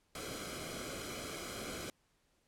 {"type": "noise with comb filter", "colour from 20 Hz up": "pink", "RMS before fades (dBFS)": -43, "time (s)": [0.15, 1.9], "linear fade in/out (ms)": 2, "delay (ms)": 1.1, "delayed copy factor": -0.7, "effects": ["pink hiss -75 dBFS RMS until 2.47 s", "low-pass 11000 Hz 12 dB/octave"]}